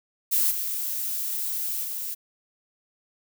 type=noise with level steps; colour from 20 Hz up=violet; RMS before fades=-22 / -29 / -32 dBFS; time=0.31-2.15 s; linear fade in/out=20 ms; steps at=0.5 / 1.83 s; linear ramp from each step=20 ms; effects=none